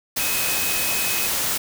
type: tone in noise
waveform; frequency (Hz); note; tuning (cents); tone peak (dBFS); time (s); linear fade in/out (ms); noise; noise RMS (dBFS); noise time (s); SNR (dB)
sine; 2536; D#7; +32; -28; 0.19-1.27; 10; white; -23; 0.16-1.58; -8
effects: none